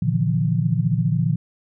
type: tone cluster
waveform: sine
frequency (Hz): 116.5 / 144.6 / 160 / 174.2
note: A#2 / D3 / D#3 / F3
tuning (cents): -1 / -27 / +49 / -4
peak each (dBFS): -22 / -23 / -23 / -23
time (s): 0.02-1.36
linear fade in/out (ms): 5
effects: none